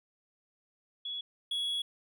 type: tone pair in turn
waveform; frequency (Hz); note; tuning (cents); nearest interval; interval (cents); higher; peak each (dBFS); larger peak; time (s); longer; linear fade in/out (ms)
sine / triangle; 3372 / 3355; G#7 / G#7; +26 / +17; unison; 9; first; -35 / -29; second; 1.05-1.21 / 1.51-1.82; second; 5
effects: none